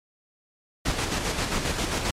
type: noise with tremolo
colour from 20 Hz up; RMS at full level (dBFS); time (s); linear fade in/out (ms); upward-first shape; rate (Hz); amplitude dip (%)
pink; -25; 0.85-2.11; 10; square; 7.5; 40
effects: low-pass 8000 Hz 12 dB/octave + MP3 64 kbps